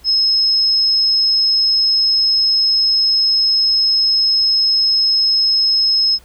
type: tone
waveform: sine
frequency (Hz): 5170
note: E8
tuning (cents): -34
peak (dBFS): -11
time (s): 0.04-6.19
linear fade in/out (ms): 50
effects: added 60 Hz sine -46 dBFS peak until 6.24 s + pink hiss -49 dBFS RMS until 6.24 s